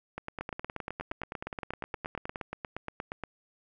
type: two click trains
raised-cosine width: 0.5 ms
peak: -21 / -20 dBFS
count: 22 / 25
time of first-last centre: 0.18-2.358 / 0.41-3.237 s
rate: 9.64 / 8.49 Hz
effects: none